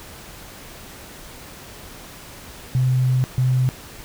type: tone bursts at uneven times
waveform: sine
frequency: 128.1 Hz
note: C3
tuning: 36 cents flat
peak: -15 dBFS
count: 2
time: 2.75-3.24 / 3.38-3.69 s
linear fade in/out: 0 ms
effects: pink hiss -40 dBFS RMS until 4.04 s